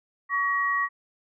sine tone pair together, 1129.7 / 1900 Hz, C#6 / A#6, +32 / +33 cents, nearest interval major sixth, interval 901 cents, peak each -25 dBFS, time 0.29-0.89 s, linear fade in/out 50 ms, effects none

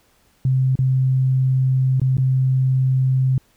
sine tone with dropouts, 130.81 Hz, C3, in tune, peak -14 dBFS, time 0.45-3.38 s, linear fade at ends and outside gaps 2 ms, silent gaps 0.755-0.789 / 1.998-2.016 / 2.17-2.182 s, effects pink hiss -59 dBFS RMS until 3.56 s

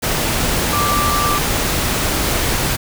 sine tone in noise, 1174.7 Hz, D6, in tune, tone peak -17 dBFS, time 0.72-1.39 s, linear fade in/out 20 ms, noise pink, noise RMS -18 dBFS, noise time 0.02-2.77 s, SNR -2 dB, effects none

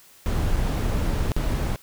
brown noise with dropouts, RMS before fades -23 dBFS, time 0.26-1.76 s, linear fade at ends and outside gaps 0 ms, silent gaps 0.562-0.566 / 1.318-1.365 s, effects white hiss -52 dBFS RMS until 1.82 s

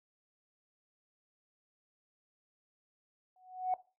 sine tone with exponential growth, 740 Hz, F#5, in tune, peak -25 dBFS, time 3.36-3.74 s, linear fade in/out 2 ms, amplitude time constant 81 ms, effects noise-tail reverb RT60 0.3 s tail -18 dB re dry + tanh soft clip ceiling -22 dBFS

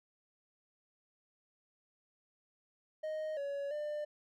triangle tone with pitch steps, 622 / 563 / 597 Hz, D#5 / C#5 / D5, -1 / +27 / +28 cents, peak -34 dBFS, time 3.03-4.05 s, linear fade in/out 10 ms, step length 340 ms, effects none

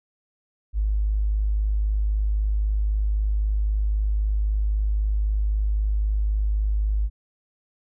triangle tone with tanh clipping, 51.91 Hz, G#1, in tune, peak -19 dBFS, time 0.73-7.1 s, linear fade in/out 50 ms, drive 3 dB, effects none

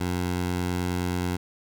15% pulse tone, 89.4 Hz, F2, 41 cents sharp, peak -19 dBFS, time 0-1.37 s, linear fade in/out 10 ms, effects none

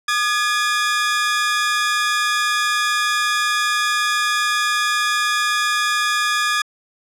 sawtooth tone pair together, 1215.3 / 1688 Hz, D#6 / G#6, -41 / +28 cents, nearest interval tritone, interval 569 cents, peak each -16 dBFS, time 0.08-6.62 s, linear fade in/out 5 ms, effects low-pass 9000 Hz 12 dB/octave

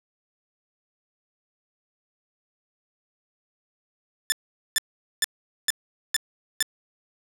10% pulse tone bursts, 1760 Hz, A6, in tune, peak -10 dBFS, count 6, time 4.3-6.626 s, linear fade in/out 0 ms, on 21 ms, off 440 ms, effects none

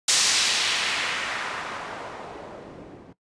blue noise with low-pass filter sweep, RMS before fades -27 dBFS, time 0.08-3.13 s, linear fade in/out 5 ms, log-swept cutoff 6300 to 270 Hz, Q 1.1, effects noise-tail reverb RT60 0.1 s tail -17 dB re dry + resampled to 22050 Hz

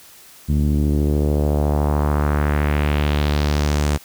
sawtooth tone with low-pass filter sweep, 73.7 Hz, D2, 7 cents sharp, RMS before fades -18 dBFS, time 0.48-3.98 s, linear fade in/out 20 ms, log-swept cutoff 200 to 8600 Hz, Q 1.8, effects white hiss -45 dBFS RMS until 4.04 s

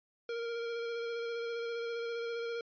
square tone with vibrato, 466.2 Hz, A#4, in tune, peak -36 dBFS, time 0.29-2.61 s, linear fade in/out 2 ms, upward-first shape square, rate 15 Hz, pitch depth 14 cents each way, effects resampled to 11025 Hz

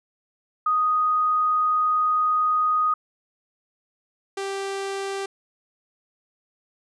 sine / sawtooth tone pair in turn, 1244.5 / 392 Hz, D#6 / G4, 0 / 0 cents, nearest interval octave + minor sixth, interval 2000 cents, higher first, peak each -18 / -23 dBFS, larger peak first, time 0.66-2.94 / 4.37-5.26 s, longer first, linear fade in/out 5 ms, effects resampled to 22050 Hz

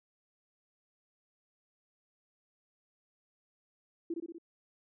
sine tone with echo, 335.2 Hz, E4, 29 cents sharp, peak -32 dBFS, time 4.1-4.14 s, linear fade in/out 5 ms, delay 61 ms, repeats 4, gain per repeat -3 dB, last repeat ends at 4.384 s, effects none

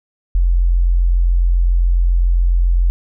sine tone, 43.65 Hz, F1, in tune, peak -10 dBFS, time 0.35-2.9 s, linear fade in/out 0 ms, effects none

